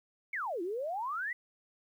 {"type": "exponential two-way sweep", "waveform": "sine", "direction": "down then up", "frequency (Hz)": [2300, 329.6, 2024], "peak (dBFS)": -33, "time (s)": [0.33, 1.33], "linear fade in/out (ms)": 5, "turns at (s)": 0.62, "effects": ["11-bit"]}